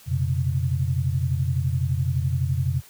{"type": "tone cluster", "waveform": "sine", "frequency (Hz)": [88.3, 124.8, 136.6], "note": ["F2", "B2", "C#3"], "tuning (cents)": [20, 19, -25], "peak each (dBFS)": -25, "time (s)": [0.06, 2.82], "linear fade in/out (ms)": 50, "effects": ["white hiss -50 dBFS RMS until 2.89 s"]}